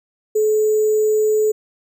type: tone with sample-and-hold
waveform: sine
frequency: 429.6 Hz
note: A4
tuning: 41 cents flat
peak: -13 dBFS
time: 0.35-1.52 s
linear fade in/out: 10 ms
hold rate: 7350 Hz
effects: none